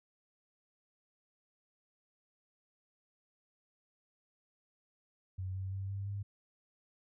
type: tone with pitch steps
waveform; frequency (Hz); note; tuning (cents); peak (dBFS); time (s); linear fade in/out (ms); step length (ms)
sine; 93.5 / 95.19 / 96.91 / 98.66 / 100.44; F#2 / F#2 / G2 / G2 / G2; +19 / +50 / -19 / +12 / +43; -36; 5.38-6.23; 10; 170
effects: none